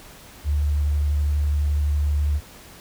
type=tone with vibrato; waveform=sine; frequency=73.42 Hz; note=D2; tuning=in tune; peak=-18 dBFS; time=0.44-2.41 s; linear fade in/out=50 ms; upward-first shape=square; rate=12 Hz; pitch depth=11 cents each way; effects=pink hiss -45 dBFS RMS until 2.8 s